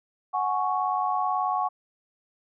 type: chord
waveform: sine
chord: F# suspended second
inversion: none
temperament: equal with one note detuned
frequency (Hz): 740 / 838.3 / 1108.7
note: F#5 / G#5 / C#6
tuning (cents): 0 / +16 / 0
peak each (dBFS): -27 / -29 / -27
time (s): 0.33-1.69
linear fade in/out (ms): 20
effects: none